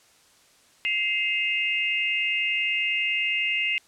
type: tone cluster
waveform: sine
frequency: 2094 / 2559 / 2789 Hz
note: C7 / D#7 / F7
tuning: +1 / +48 / -3 cents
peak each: -27 dBFS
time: 0.85-3.78 s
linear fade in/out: 0 ms
effects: white hiss -58 dBFS RMS until 3.87 s + low-pass 9000 Hz 12 dB/octave